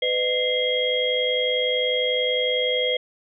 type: tone cluster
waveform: sine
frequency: 502 / 613 / 2087 / 3265 Hz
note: B4 / D#5 / C7 / G#7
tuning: +28 / -26 / -5 / -30 cents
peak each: -23 / -30 / -28 / -24 dBFS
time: 0.02-2.97 s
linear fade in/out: 5 ms
effects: none